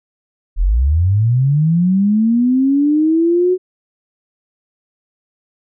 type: linear sweep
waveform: sine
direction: up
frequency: 36 to 372.1 Hz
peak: -10 dBFS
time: 0.56-3.58 s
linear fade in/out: 50 ms
effects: none